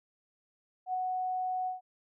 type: tone with ADSR envelope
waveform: sine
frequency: 740 Hz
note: F#5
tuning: in tune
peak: -28 dBFS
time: 0.86-1.81 s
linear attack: 77 ms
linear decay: 10 ms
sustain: -2 dB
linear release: 140 ms
effects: none